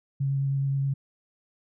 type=tone with vibrato; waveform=sine; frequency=137.5 Hz; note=C#3; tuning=14 cents flat; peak=-23 dBFS; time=0.2-0.94 s; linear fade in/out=10 ms; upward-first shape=sine; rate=9.5 Hz; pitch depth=11 cents each way; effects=none